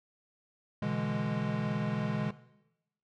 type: chord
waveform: square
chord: E dominant seventh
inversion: second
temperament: equal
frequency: 123.47 / 146.83 / 164.81 / 207.7 Hz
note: B2 / D3 / E3 / G#3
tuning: 0 / 0 / 0 / 0 cents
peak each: -38 / -37 / -39 / -34 dBFS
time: 0.82-2.31 s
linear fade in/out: 5 ms
effects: noise-tail reverb RT60 0.9 s tail -17 dB re dry + low-pass 3000 Hz 12 dB/octave